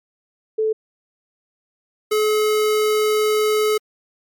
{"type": "tone pair in turn", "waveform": ["sine", "square"], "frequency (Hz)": [436.9, 427.4], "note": ["A4", "G#4"], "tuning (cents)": [-12, 50], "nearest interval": "unison", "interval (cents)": 38, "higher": "first", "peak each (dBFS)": -16, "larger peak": "neither", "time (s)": [[0.58, 0.73], [2.11, 3.78]], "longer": "second", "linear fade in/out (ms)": 10, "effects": ["MP3 96 kbps"]}